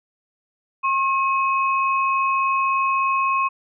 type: tone pair together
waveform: sine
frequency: 1078.4 / 2545 Hz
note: C#6 / D#7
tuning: -48 / +39 cents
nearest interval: octave + minor third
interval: 1487 cents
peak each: -18 / -25 dBFS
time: 0.83-3.49 s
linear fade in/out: 20 ms
effects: none